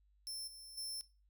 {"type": "tone with level steps", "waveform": "sawtooth", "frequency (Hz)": 5340, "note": "E8", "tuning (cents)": 22, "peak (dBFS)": [-39, -48, -38], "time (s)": [0.27, 1.01], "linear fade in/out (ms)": 0, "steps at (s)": [0.47, 0.77], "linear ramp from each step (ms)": 10, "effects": ["noise-tail reverb RT60 0.3 s tail -20 dB re dry", "added 50 Hz sine -68 dBFS peak until 1.29 s"]}